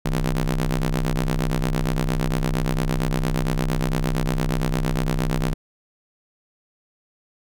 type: ring-modulated tone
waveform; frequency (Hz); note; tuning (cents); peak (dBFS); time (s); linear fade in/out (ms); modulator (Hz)
sawtooth; 64.5; C2; -24; -13; 0.05-5.54; 10; 92.4
effects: none